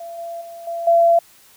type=tone with level steps; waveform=sine; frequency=678 Hz; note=E5; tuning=49 cents sharp; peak=-30 / -27 / -33 / -23 / -10 dBFS; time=0-1.19 s; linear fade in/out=5 ms; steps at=0.18 / 0.41 / 0.67 / 0.87 s; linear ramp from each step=5 ms; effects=white hiss -50 dBFS RMS until 1.56 s